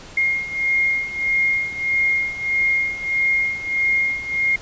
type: beating tone pair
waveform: sine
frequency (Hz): 2135 / 2136.6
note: C7 / C7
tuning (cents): +34 / +36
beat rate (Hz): 1.6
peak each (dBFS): -23 / -19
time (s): 0.17-4.56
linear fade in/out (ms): 5
effects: pink hiss -40 dBFS RMS until 4.61 s + resampled to 16000 Hz